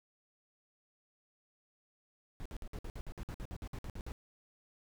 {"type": "noise bursts", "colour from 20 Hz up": "brown", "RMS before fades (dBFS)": -42, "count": 16, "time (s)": [2.4, 4.12], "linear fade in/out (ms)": 0, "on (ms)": 55, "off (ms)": 56, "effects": []}